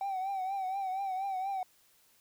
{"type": "tone with vibrato", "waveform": "triangle", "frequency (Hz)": 768, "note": "G5", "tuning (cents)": -36, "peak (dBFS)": -29, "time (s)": [0.01, 1.63], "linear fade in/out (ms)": 2, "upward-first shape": "triangle", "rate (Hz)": 4.2, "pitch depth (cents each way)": 75, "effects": ["tanh soft clip ceiling -27 dBFS", "white hiss -66 dBFS RMS until 2.2 s"]}